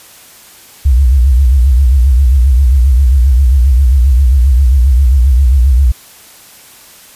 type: tone with vibrato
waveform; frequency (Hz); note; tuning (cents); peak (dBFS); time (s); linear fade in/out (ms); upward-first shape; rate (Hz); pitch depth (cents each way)
sine; 64.7; C2; -19; -4; 0.85-5.92; 10; sine; 7.5; 160
effects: white hiss -38 dBFS RMS until 7.15 s + resampled to 32000 Hz